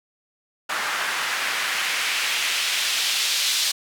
white noise with band-pass filter sweep, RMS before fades -24 dBFS, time 0.69-3.72 s, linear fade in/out 10 ms, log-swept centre 1300 to 4100 Hz, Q 1.3, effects none

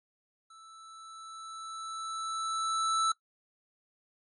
square tone with level ramp, 1318.5 Hz, E6, in tune, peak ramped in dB -52 to -25 dBFS, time 0.5-3.12 s, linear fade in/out 5 ms, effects noise-tail reverb RT60 0.1 s tail -19 dB re dry + MP3 48 kbps

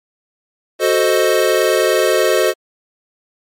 square chord, F# diminished seventh, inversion none, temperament equal, 370 / 440 / 523.3 / 622.3 Hz, F#4 / A4 / C5 / Eb5, 0 / 0 / 0 / 0 cents, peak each -18 dBFS, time 0.79-2.54 s, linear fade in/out 50 ms, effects MP3 64 kbps

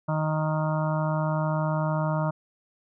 harmonic tone, 155.56 Hz, D#3, in tune, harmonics 1 / 2 / 4 / 5 / 6 / 7 / 8 / 9, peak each -25 / -37 / -30 / -42 / -33 / -38 / -37 / -40 dBFS, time 0.08-2.31 s, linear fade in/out 10 ms, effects none

